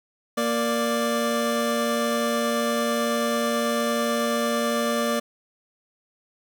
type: tone pair together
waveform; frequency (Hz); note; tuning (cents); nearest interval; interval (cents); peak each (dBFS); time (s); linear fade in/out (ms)
25% pulse; 233.1 / 587.3; A#3 / D5; 0 / 0; octave + major third; 1600; -21; 0.37-5.2; 10
effects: none